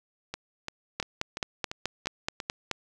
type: two click trains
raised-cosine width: 0.2 ms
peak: -17 / -11 dBFS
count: 7 / 9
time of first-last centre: 0.34-2.402 / 1-2.713 s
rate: 2.91 / 4.67 Hz
effects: none